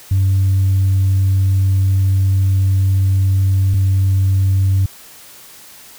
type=tone pair in turn; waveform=sine; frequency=96.1 / 96.1 Hz; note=G2 / G2; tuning=-34 / -34 cents; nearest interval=unison; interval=0 cents; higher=neither; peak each=-9 dBFS; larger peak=neither; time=0.11-3.74 / 3.74-4.86 s; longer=first; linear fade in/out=5 ms; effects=tanh soft clip ceiling -8 dBFS + white hiss -40 dBFS RMS until 5.98 s